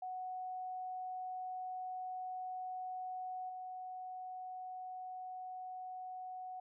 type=tone with level steps; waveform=sine; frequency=740 Hz; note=F#5; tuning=in tune; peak=-40 / -43 dBFS; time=0.02-6.6 s; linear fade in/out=5 ms; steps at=3.49 s; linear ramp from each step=5 ms; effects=none